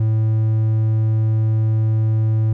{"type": "tone", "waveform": "triangle", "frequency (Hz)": 110, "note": "A2", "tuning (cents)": 0, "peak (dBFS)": -12, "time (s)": [0, 2.53], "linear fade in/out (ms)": 5, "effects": []}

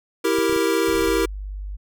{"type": "chord", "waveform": "square", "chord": "E diminished", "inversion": "none", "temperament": "equal", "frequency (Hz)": [329.6, 392, 466.2], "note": ["E4", "G4", "Bb4"], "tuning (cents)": [0, 0, 0], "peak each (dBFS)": -23, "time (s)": [0.24, 1.26], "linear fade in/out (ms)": 10}
{"type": "clicks", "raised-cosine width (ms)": 5, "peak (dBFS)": -26, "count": 4, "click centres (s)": [0.386, 0.496, 0.527, 0.563]}
{"type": "noise", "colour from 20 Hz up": "brown", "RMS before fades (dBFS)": -34, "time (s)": [0.87, 1.09], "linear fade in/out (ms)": 5}
{"type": "tone", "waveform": "sine", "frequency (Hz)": 49.38, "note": "G1", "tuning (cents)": 13, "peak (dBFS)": -28, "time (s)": [1.06, 1.77], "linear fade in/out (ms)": 20}
{"effects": []}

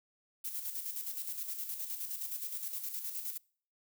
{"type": "noise with tremolo", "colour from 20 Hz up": "violet", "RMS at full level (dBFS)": -38, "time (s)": [0.44, 3.38], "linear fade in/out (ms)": 10, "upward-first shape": "square", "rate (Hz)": 9.6, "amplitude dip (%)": 50, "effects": ["noise-tail reverb RT60 0.5 s tail -25 dB re dry"]}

